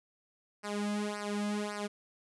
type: tone with flanger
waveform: sawtooth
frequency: 207.1 Hz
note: G#3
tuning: 5 cents flat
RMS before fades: -35 dBFS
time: 0.63-1.88 s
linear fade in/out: 20 ms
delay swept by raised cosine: 0.28 to 2.18 ms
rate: 1.8 Hz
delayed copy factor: -1
effects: resampled to 24000 Hz